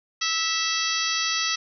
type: harmonic tone with a mistuned harmonic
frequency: 653 Hz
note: E5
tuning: 17 cents flat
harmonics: 2 / 3 / 4 / 5 / 6 / 7 / 8 / 9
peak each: -31 / -31 / -31 / -31 / -31 / -31 / -31 / -31 dBFS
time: 0.21-1.56 s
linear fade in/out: 10 ms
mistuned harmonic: 4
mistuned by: +19 cents
effects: none